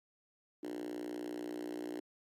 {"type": "tone with high-pass filter", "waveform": "5% pulse", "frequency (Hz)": 60.3, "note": "B1", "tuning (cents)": -41, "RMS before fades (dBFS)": -42, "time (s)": [0.63, 2], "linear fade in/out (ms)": 5, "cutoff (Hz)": 320, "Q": 8.6, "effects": ["AAC 48 kbps"]}